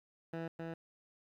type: tone with echo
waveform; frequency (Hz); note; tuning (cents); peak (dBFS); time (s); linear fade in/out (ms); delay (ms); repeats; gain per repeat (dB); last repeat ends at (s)
15% pulse; 164.81; E3; 0; -32; 0.33-0.48; 5; 260; 1; -2; 0.74
effects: low-pass 2000 Hz 12 dB/octave + 12-bit